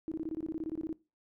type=tone bursts; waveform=sine; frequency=320.2 Hz; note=D#4; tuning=50 cents sharp; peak=-33 dBFS; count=15; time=0.08-0.928 s; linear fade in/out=0 ms; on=36 ms; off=22 ms; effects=noise-tail reverb RT60 0.3 s tail -21 dB re dry